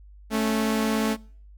sawtooth tone pair together, 219 / 275.9 Hz, A3 / C#4, -8 / -8 cents, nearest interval major third, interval 400 cents, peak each -19 / -25 dBFS, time 0.3-1.17 s, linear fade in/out 50 ms, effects noise-tail reverb RT60 0.5 s tail -24 dB re dry + added 50 Hz sine -45 dBFS peak until 1.57 s

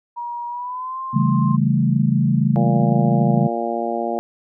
sine tone with pitch glide, 954 to 1052.4 Hz, A#5 to C6, +40 to +10 cents, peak -25 dBFS, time 0.16-1.57 s, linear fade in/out 20 ms, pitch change +170 cents, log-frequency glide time 0.48-1 s
sine chord, A dominant seventh, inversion first, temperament equal, 138.59 / 164.81 / 196 / 220 Hz, C#3 / E3 / G3 / A3, 0 / 0 / 0 / 0 cents, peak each -18 / -21 / -21 / -20 dBFS, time 1.13-3.48 s, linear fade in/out 20 ms
harmonic tone, 116.54 Hz, A#2, in tune, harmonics 2 / 3 / 4 / 5 / 6 / 7, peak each -28 / -27 / -29 / -27 / -25 / -29 dBFS, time 2.56-4.19 s, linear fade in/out 0 ms
effects none

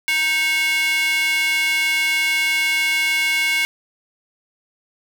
square tone with high-pass filter, 313.2 Hz, D#4, 11 cents sharp, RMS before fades -19 dBFS, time 0.08-3.65 s, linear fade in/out 0 ms, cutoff 2200 Hz, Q 4.1, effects none

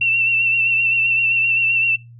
sine tone with vibrato, 2700 Hz, E7, 41 cents sharp, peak -14 dBFS, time 0.01-1.96 s, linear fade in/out 5 ms, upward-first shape triangle, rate 7.7 Hz, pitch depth 43 cents each way, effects noise-tail reverb RT60 0.2 s tail -20 dB re dry + added 118 Hz sine -39 dBFS peak until 2.19 s

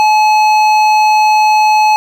triangle tone with hard clipping, 856 Hz, A5, 48 cents flat, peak -8 dBFS, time 0-1.96 s, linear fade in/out 0 ms, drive 15 dB, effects none

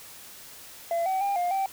sine tone with pitch steps, 678 / 760 / 799 / 707 / 776 Hz, E5 / F#5 / G5 / F5 / G5, +49 / +46 / +33 / +21 / -18 cents, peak -21 dBFS, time 0.91-1.66 s, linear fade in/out 2 ms, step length 150 ms, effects tanh soft clip ceiling -23 dBFS + white hiss -46 dBFS RMS until 1.72 s

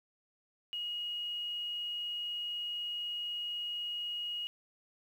sine tone with quantisation, 2884 Hz, F#7, 45 cents flat, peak -35 dBFS, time 0.73-4.47 s, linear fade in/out 0 ms, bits 10, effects none

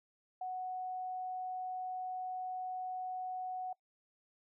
sine tone, 740 Hz, F#5, in tune, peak -37 dBFS, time 0.41-3.73 s, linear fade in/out 5 ms, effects noise-tail reverb RT60 0.1 s tail -22 dB re dry

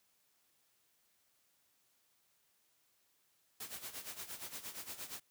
white noise with tremolo, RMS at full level -44 dBFS, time 3.6-5.2 s, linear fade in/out 5 ms, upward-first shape sine, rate 8.6 Hz, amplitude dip 75%, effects white hiss -75 dBFS RMS until 5.3 s + high-pass 60 Hz 12 dB/octave

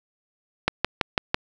click train, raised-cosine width 0.3 ms, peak -3 dBFS, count 5, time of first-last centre 0.68-1.344 s, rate 6.02 Hz, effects none

